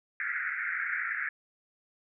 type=band-pass noise; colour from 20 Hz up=pink; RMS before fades=-33 dBFS; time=0.2-1.29 s; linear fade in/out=2 ms; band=1400 to 2200 Hz; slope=96 dB/octave; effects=none